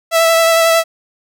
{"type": "tone with vibrato", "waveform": "sawtooth", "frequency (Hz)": 659.3, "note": "E5", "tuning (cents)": 0, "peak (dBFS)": -5, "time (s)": [0.11, 0.84], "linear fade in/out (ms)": 50, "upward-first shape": "sine", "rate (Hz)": 11, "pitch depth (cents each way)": 15, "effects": []}